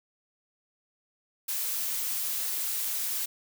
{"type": "noise", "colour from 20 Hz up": "blue", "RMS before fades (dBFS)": -31, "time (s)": [1.48, 3.26], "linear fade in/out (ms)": 10, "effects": []}